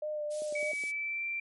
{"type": "tone with vibrato", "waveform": "sine", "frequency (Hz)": 602, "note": "D5", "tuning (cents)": 43, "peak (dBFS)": -32, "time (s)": [0.02, 0.72], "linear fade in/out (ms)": 5, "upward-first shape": "sine", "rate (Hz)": 3.2, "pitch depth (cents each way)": 20}
{"type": "high-pass noise", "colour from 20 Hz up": "white", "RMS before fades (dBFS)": -46, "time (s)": [0.3, 0.92], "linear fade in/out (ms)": 20, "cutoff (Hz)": 4300, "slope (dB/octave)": 12}
{"type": "click train", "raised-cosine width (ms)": 2, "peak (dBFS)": -31, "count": 5, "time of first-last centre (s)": [0.42, 0.837], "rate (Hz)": 9.59}
{"type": "tone with pitch glide", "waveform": "sine", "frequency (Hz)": [2275, 2354], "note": ["C#7", "D7"], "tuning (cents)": [44, 3], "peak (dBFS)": -32, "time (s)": [0.55, 1.4], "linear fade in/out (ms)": 5, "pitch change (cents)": 59, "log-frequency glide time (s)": [0.71, 1.25]}
{"effects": ["high-pass 300 Hz 12 dB/octave", "MP3 48 kbps"]}